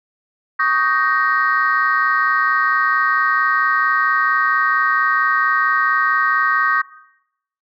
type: chord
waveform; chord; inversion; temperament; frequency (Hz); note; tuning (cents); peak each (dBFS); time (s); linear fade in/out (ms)
sine; Eb dominant seventh; third; just; 1120.1 / 1244.5 / 1555.6 / 1866.8; Db6 / Eb6 / G6 / Bb6; +18 / 0 / -14 / +2; -19; 0.59-6.82; 10
effects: noise-tail reverb RT60 0.8 s tail -18 dB re dry + tanh soft clip ceiling -5 dBFS